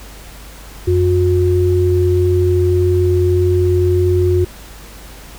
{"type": "tone pair together", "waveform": "sine", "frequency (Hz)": [90.17, 360.7], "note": ["F#2", "F#4"], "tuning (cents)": [-44, -44], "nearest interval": "2 octaves", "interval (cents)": 2400, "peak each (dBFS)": [-13, -13], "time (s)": [0.87, 4.45], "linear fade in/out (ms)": 10, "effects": ["added 50 Hz sine -35 dBFS peak until 5.38 s", "pink hiss -38 dBFS RMS until 5.38 s"]}